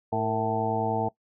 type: harmonic tone with a mistuned harmonic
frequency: 110 Hz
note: A2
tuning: in tune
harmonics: 1 / 2 / 3 / 4 / 6 / 7 / 8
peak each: -33 / -33 / -36 / -30 / -31 / -30 / -31 dBFS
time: 0.12-1.09 s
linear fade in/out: 10 ms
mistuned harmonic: 4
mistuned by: +64 cents
effects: noise-tail reverb RT60 0.1 s tail -20 dB re dry